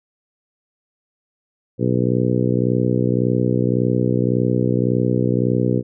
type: harmonic tone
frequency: 61.8 Hz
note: B1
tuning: 2 cents sharp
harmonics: 2 / 3 / 4 / 5 / 6 / 7 / 8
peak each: -20 / -22 / -23 / -24 / -25 / -25 / -26 dBFS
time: 1.78-5.83 s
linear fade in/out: 50 ms
effects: none